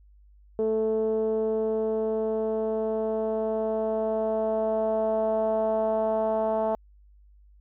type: tone with low-pass filter sweep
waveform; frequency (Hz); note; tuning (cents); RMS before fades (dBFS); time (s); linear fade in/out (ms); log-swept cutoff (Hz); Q
10% pulse; 219.6; A3; -3; -26; 0.59-6.75; 0; 450 to 740; 3.9
effects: added 50 Hz sine -52 dBFS peak until 7.6 s